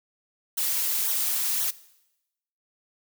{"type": "noise with flanger", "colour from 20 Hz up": "blue", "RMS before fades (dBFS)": -26, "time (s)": [0.57, 1.71], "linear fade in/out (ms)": 10, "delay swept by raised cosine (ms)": [0.4, 6.2], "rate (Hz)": 1.9, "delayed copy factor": -0.85, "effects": ["noise-tail reverb RT60 0.9 s tail -19 dB re dry"]}